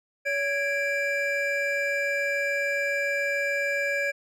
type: tone cluster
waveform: triangle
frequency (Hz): 566 / 1651 / 2347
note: C#5 / G#6 / D7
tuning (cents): +36 / -11 / -2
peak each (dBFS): -27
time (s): 0.25-4.12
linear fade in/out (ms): 20
effects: none